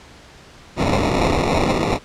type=noise with sample-and-hold; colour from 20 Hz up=blue; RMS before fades=-18 dBFS; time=0.76-1.99 s; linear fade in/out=50 ms; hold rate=1575 Hz; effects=pink hiss -44 dBFS RMS until 2.04 s + low-pass 6000 Hz 12 dB/octave